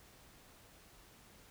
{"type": "silence", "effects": ["pink hiss -61 dBFS RMS until 1.5 s"]}